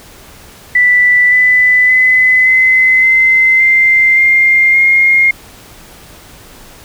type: tone with pitch steps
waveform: sine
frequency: 1975.5 / 1997.3 / 2019 / 2042 / 2064 / 2087 / 2110 / 2133 Hz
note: B6 / B6 / B6 / C7 / C7 / C7 / C7 / C7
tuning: 0 / +19 / +38 / -43 / -24 / -5 / +14 / +33 cents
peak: -5 dBFS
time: 0.75-5.31 s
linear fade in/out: 5 ms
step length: 570 ms
effects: pink hiss -37 dBFS RMS until 6.84 s